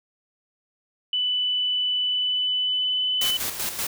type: tone with pitch glide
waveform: sine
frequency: 2987 to 3010 Hz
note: F#7 to F#7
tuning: +16 to +29 cents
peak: -21 dBFS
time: 1.13-3.37 s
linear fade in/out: 2 ms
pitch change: +13 cents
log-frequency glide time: 2.04-3.03 s
type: noise with tremolo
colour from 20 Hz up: white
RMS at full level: -27 dBFS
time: 3.21-3.87 s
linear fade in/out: 5 ms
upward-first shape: square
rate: 5.2 Hz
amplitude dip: 55%
effects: none